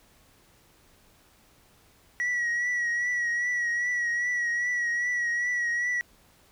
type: tone with vibrato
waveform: sine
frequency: 1925 Hz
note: B6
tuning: 45 cents flat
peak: -22 dBFS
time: 2.2-6.01 s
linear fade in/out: 0 ms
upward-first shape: triangle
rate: 2.5 Hz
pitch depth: 44 cents each way
effects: tanh soft clip ceiling -24 dBFS + pink hiss -60 dBFS RMS until 6.51 s